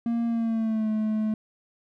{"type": "tone with pitch glide", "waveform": "triangle", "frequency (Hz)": [233.1, 216.2], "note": ["A#3", "A3"], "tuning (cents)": [0, -30], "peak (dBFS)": -21, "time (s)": [0.06, 1.34], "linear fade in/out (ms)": 2, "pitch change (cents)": -130, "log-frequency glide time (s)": [0.26, 0.89], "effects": []}